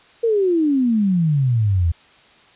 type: exponential sweep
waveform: sine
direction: down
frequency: 474.5 to 79.7 Hz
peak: -14 dBFS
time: 0.23-1.92 s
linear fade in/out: 10 ms
effects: white hiss -50 dBFS RMS until 2.55 s + resampled to 8000 Hz